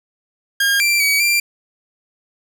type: tone with pitch steps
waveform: sawtooth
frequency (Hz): 1620 / 2356 / 2270 / 2370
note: G#6 / D7 / C#7 / D7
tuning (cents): -43 / +5 / +41 / +15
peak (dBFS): -10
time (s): 0.6-1.4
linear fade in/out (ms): 5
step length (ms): 200
effects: none